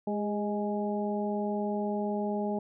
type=harmonic tone with a mistuned harmonic; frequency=208 Hz; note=G#3; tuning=3 cents sharp; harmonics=1 / 2 / 3 / 4; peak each=-31 / -34 / -36 / -37 dBFS; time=0.07-2.59 s; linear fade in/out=5 ms; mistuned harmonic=2; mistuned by=-30 cents; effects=none